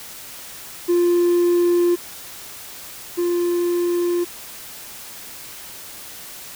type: tone pair in turn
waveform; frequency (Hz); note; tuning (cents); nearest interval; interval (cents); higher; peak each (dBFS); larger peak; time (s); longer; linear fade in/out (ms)
triangle; 349.2 / 349.2; F4 / F4; 0 / 0; unison; 0; neither; -11 / -15; first; 0.88-1.96 / 3.17-4.25; neither; 20
effects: tanh soft clip ceiling -8 dBFS + white hiss -37 dBFS RMS until 6.55 s